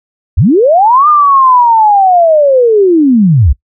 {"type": "linear two-way sweep", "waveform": "sine", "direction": "up then down", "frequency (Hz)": [56.1, 1223, 56.1], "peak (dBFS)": -3, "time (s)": [0.37, 3.53], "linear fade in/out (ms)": 10, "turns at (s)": 1.08, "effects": ["noise-tail reverb RT60 0.1 s tail -22 dB re dry"]}